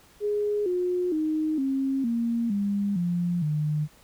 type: tone with pitch steps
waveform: sine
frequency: 415.3 / 359.5 / 311.1 / 269.3 / 233.1 / 201.7 / 174.61 / 151.13 Hz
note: G#4 / F#4 / D#4 / C#4 / A#3 / G3 / F3 / D3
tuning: 0 / -50 / 0 / -50 / 0 / +50 / 0 / +50 cents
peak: -23 dBFS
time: 0.2-3.88 s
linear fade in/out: 50 ms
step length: 460 ms
effects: pink hiss -56 dBFS RMS until 4.03 s